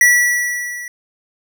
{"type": "tone with level ramp", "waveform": "square", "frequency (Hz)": 1947, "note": "B6", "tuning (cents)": -25, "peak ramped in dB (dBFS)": [-7, -28], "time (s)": [0.01, 0.88], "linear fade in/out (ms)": 2, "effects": []}